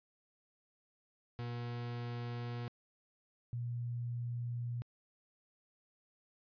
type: tone pair in turn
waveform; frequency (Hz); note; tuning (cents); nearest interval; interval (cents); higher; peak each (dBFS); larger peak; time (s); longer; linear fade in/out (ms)
40% pulse / sine; 119.9 / 119.9; A#2 / A#2; +49 / +49; unison; 0; neither; -38 / -36; second; 1.39-2.68 / 3.53-4.82; neither; 0
effects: resampled to 11025 Hz